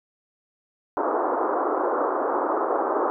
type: band-pass noise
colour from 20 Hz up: pink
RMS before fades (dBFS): -24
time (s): 0.97-3.1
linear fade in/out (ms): 0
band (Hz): 310 to 1300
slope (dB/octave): 48
effects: none